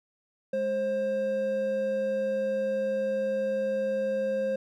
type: tone pair together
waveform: triangle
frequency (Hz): 207.7 / 530.8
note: G#3 / C5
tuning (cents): 0 / +25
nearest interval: octave + major third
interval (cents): 1625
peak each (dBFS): -34 / -24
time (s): 0.53-4.56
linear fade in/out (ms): 5
effects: none